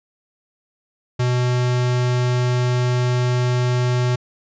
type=tone; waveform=square; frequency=124.1 Hz; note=B2; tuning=9 cents sharp; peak=-17 dBFS; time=1.19-4.16 s; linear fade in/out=10 ms; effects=resampled to 16000 Hz